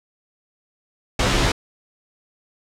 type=noise with comb filter; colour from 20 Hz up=pink; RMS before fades=-18 dBFS; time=1.19-1.52 s; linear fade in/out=5 ms; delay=13 ms; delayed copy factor=-0.8; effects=low-pass 6000 Hz 12 dB/octave